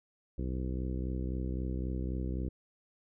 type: harmonic tone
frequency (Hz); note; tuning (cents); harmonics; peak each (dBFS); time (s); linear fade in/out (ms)
63.8; C2; -43; 1 / 2 / 3 / 4 / 5 / 6 / 7 / 8; -34 / -40 / -41 / -44 / -43 / -47 / -51 / -52; 0.38-2.49; 5
effects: none